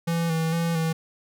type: tone with vibrato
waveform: square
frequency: 164.81 Hz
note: E3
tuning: in tune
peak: -23 dBFS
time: 0.07-0.93 s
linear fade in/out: 10 ms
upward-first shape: square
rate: 2.2 Hz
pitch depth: 29 cents each way
effects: none